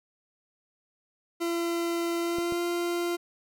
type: tone with pitch glide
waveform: 40% pulse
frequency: 339.8 to 346.3 Hz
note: F4 to F4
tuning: -47 to -15 cents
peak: -26 dBFS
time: 1.4-3.17 s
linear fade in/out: 20 ms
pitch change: +32 cents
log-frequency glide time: 2.19-2.6 s
type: clicks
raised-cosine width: 2 ms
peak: -24 dBFS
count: 2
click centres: 2.385 / 2.523 s
effects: none

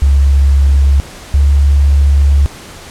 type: tone pair in turn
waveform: sine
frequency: 69.3 / 70.63 Hz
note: C#2 / C#2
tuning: 0 / +33 cents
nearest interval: unison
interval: 33 cents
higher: second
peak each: -5 / -5 dBFS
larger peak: neither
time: 0.02-1 / 1.34-2.46 s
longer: second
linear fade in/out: 0 ms
effects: pink hiss -32 dBFS RMS until 2.9 s + low-pass 10000 Hz 12 dB/octave

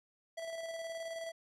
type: tone with tremolo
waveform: square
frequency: 659.3 Hz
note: E5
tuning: in tune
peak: -39 dBFS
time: 0.37-1.32 s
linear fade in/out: 10 ms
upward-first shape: square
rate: 19 Hz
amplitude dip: 35%
effects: low-pass 10000 Hz 12 dB/octave

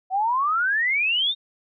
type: exponential sweep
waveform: sine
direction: up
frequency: 734 to 3729 Hz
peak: -19 dBFS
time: 0.1-1.35 s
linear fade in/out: 50 ms
effects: none

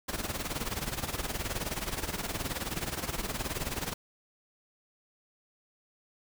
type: noise with tremolo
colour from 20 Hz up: pink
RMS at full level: -32 dBFS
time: 0.08-3.94 s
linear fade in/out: 10 ms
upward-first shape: sine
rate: 19 Hz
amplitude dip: 75%
effects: none

